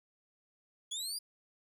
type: linear sweep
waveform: 25% pulse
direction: up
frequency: 3300 to 4911 Hz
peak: -32 dBFS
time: 0.91-1.19 s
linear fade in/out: 10 ms
effects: none